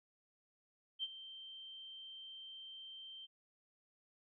sine tone with ADSR envelope, 3132 Hz, G7, 2 cents flat, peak -35 dBFS, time 0.99-3.27 s, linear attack 42 ms, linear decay 37 ms, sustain -14 dB, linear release 25 ms, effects none

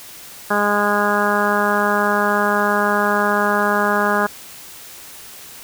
harmonic tone, 205.9 Hz, G#3, 15 cents flat, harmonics 1 / 2 / 3 / 4 / 5 / 6 / 7 / 8, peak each -23 / -23 / -23 / -23 / -23 / -23 / -23 / -23 dBFS, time 0.5-4.27 s, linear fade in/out 10 ms, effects white hiss -38 dBFS RMS until 5.63 s

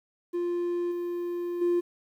triangle tone with level steps, 349.2 Hz, F4, in tune, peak -24 / -27 / -19 dBFS, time 0.33-1.81 s, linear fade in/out 20 ms, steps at 0.91 / 1.61 s, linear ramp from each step 10 ms, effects tanh soft clip ceiling -17 dBFS + 10-bit

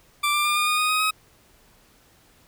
20% pulse tone with pitch steps, 1174.7 / 1187.7 / 1200.8 / 1214 / 1227.4 / 1241 / 1254.7 / 1268.5 Hz, D6 / D6 / D6 / D#6 / D#6 / D#6 / D#6 / D#6, 0 / +19 / +38 / -43 / -24 / -5 / +14 / +33 cents, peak -15 dBFS, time 0.23-1.11 s, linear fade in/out 10 ms, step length 110 ms, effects pink hiss -57 dBFS RMS until 2.47 s

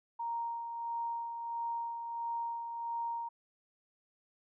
sine tone with tremolo, 932.3 Hz, A#5, in tune, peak -33 dBFS, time 0.19-3.29 s, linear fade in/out 10 ms, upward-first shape sine, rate 1.5 Hz, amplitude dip 45%, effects none

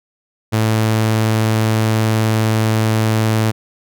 sawtooth tone, 110.1 Hz, A2, 2 cents sharp, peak -9 dBFS, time 0.52-3.52 s, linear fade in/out 20 ms, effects none

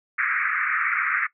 pink band-pass noise, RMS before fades -24 dBFS, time 0.18-1.27 s, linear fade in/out 10 ms, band 1200 to 2300 Hz, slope 96 dB/octave, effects noise-tail reverb RT60 0.1 s tail -18 dB re dry

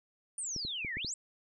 sine exponential two-way sweep, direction down then up, 9397 to 1736 to 8140 Hz, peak -35 dBFS, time 0.38-1.14 s, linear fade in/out 2 ms, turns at 0.95 s
clicks, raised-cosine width 3 ms, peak -30 dBFS, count 5, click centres 0.563 / 0.65 / 0.848 / 0.97 / 1.047 s
effects none

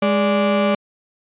35% pulse tone pair together, 206.8 / 585 Hz, G#3 / D5, -7 / -7 cents, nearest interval octave + tritone, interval 1800 cents, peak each -16 dBFS, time 0.02-0.75 s, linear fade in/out 5 ms, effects resampled to 8000 Hz

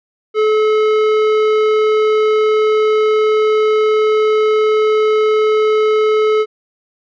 triangle tone with tanh clipping, 430.7 Hz, A4, 37 cents flat, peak -12 dBFS, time 0.34-6.46 s, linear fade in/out 50 ms, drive 18 dB, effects none

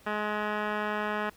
10% pulse tone with low-pass filter, 210.6 Hz, G#3, 24 cents sharp, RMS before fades -31 dBFS, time 0.06-1.3 s, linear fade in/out 10 ms, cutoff 2000 Hz, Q 5.7, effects pink hiss -58 dBFS RMS until 1.36 s

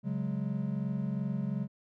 triangle chord, C# suspended fourth, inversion none, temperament equal, 138.59 / 185 / 207.7 Hz, C#3 / F#3 / G#3, 0 / 0 / 0 cents, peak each -33 dBFS, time 0.03-1.68 s, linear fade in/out 50 ms, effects none

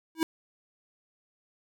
square tone with exponential growth, 323 Hz, E4, 35 cents flat, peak -20 dBFS, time 0.15-0.23 s, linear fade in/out 1 ms, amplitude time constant 17 ms, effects none

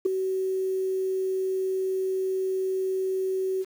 sine tone with ADSR envelope, 378.4 Hz, F#4, 39 cents sharp, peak -15 dBFS, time 0.05-3.65 s, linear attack 11 ms, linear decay 6 ms, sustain -9 dB, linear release 39 ms, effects tanh soft clip ceiling -13 dBFS + 8-bit

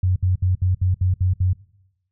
sine tone bursts, 92 Hz, F#2, 9 cents flat, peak -15 dBFS, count 8, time 0.03-1.532 s, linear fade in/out 5 ms, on 130 ms, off 66 ms, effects noise-tail reverb RT60 0.9 s tail -22 dB re dry

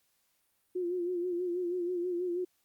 sine tone with vibrato, 354.9 Hz, F4, 28 cents sharp, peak -30 dBFS, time 0.75-2.45 s, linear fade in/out 10 ms, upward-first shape sine, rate 6.2 Hz, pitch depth 56 cents each way, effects white hiss -74 dBFS RMS until 2.64 s + Opus 48 kbps

